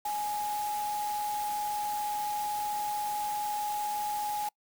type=tone in noise; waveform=sine; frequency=834 Hz; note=G#5; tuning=7 cents sharp; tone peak=-30 dBFS; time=0.05-4.49 s; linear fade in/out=5 ms; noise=white; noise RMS=-42 dBFS; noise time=0.05-4.49 s; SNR=+9 dB; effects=noise-tail reverb RT60 0.1 s tail -26 dB re dry